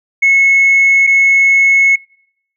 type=tone pair in turn; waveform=sine; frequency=2189 / 2189 Hz; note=C#7 / C#7; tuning=-22 / -22 cents; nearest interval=unison; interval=0 cents; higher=neither; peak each=-5 dBFS; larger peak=neither; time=0.22-1.07 / 1.07-1.96 s; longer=second; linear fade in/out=10 ms; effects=noise-tail reverb RT60 0.7 s tail -25 dB re dry + tanh soft clip ceiling -3 dBFS